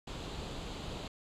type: noise with comb filter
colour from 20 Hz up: pink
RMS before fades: -41 dBFS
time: 0.07-1.08 s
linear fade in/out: 5 ms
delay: 0.27 ms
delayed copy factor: +0.5
effects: low-pass 5000 Hz 12 dB/octave